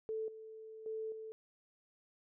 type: tone with level steps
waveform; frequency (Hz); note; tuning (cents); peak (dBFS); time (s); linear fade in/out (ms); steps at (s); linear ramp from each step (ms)
sine; 440; A4; 0; -36 / -48 / -38 / -44; 0.09-1.32; 0; 0.28 / 0.86 / 1.12; 2
effects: none